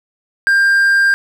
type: tone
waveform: triangle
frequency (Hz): 1595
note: G6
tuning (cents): +30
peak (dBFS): -7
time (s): 0.47-1.14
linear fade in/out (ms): 0
effects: none